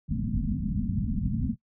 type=low-pass noise; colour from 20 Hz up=white; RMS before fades=-28 dBFS; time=0.08-1.56 s; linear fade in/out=50 ms; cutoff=250 Hz; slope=96 dB/octave; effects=noise-tail reverb RT60 0.1 s tail -22 dB re dry